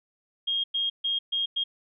sine tone bursts at uneven times, 3244 Hz, G#7, 41 cents flat, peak -24 dBFS, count 5, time 0.47-0.64 / 0.74-0.9 / 1.04-1.19 / 1.32-1.46 / 1.56-1.64 s, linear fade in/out 10 ms, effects none

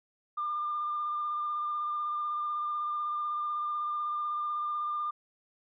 sine tone with vibrato, 1200 Hz, D6, 37 cents sharp, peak -29 dBFS, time 0.37-5.11 s, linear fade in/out 10 ms, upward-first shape square, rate 16 Hz, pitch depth 11 cents each way, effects tanh soft clip ceiling -25 dBFS

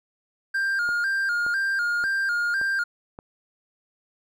triangle tone with vibrato, 1500 Hz, F#6, 23 cents sharp, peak -20 dBFS, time 0.54-2.84 s, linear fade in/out 10 ms, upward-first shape square, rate 2 Hz, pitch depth 95 cents each way
click train, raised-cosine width 1 ms, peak -25 dBFS, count 5, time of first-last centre 0.89-3.189 s, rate 1.74 Hz
effects none

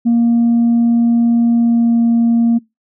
sine tone with pitch glide, 234.4 to 232.8 Hz, A#3 to A#3, +10 to -2 cents, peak -7 dBFS, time 0.05-2.59 s, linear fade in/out 20 ms, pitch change -12 cents, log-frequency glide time 1.53-2.02 s, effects noise-tail reverb RT60 0.2 s tail -24 dB re dry + tanh soft clip ceiling -7 dBFS

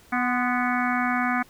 harmonic tone with a mistuned harmonic, 246.9 Hz, B3, in tune, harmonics 1 / 3 / 4 / 5 / 6 / 7 / 8 / 9, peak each -26 / -28 / -34 / -29 / -30 / -32 / -36 / -32 dBFS, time 0.12-1.43 s, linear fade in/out 10 ms, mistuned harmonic 4, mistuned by +65 cents, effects pink hiss -54 dBFS RMS until 1.49 s

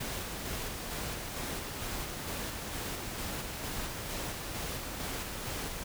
pink noise with tremolo, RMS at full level -37 dBFS, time 0-5.84 s, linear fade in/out 10 ms, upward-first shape square, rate 2.2 Hz, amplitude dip 25%, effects none

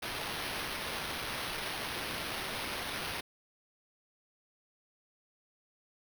white noise with sample-and-hold, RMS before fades -38 dBFS, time 0.02-3.21 s, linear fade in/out 10 ms, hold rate 7350 Hz, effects none

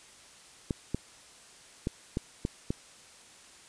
clicks, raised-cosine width 3 ms, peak -16 dBFS, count 6, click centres 0.708 / 0.946 / 1.871 / 2.171 / 2.451 / 2.705 s, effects white hiss -54 dBFS RMS until 3.68 s + resampled to 22050 Hz

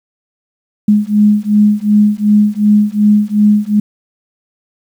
sine beating tone pair, 207.7 / 210.4 Hz, G#3 / G#3, 0 / +23 cents, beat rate 2.7 Hz, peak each -10 dBFS, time 0.88-3.8 s, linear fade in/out 5 ms, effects 7-bit

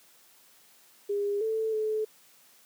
sine tone with pitch steps, 406.2 / 441.9 / 432.7 Hz, G#4 / A4 / A4, -38 / +7 / -29 cents, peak -26 dBFS, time 1.09-2.05 s, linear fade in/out 10 ms, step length 320 ms, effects white hiss -59 dBFS RMS until 2.65 s + high-pass 150 Hz 12 dB/octave

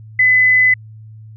sine tone, 2012 Hz, B6, 32 cents sharp, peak -8 dBFS, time 0.19-0.74 s, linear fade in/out 5 ms, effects added 109 Hz sine -34 dBFS peak until 1.36 s

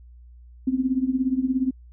sine tone with tremolo, 260 Hz, C4, 11 cents flat, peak -16 dBFS, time 0.67-1.71 s, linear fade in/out 5 ms, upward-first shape triangle, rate 17 Hz, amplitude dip 90%, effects added 60 Hz sine -44 dBFS peak until 1.92 s

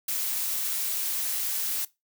blue noise, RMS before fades -29 dBFS, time 0.08-1.85 s, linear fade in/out 5 ms, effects noise-tail reverb RT60 0.2 s tail -19 dB re dry

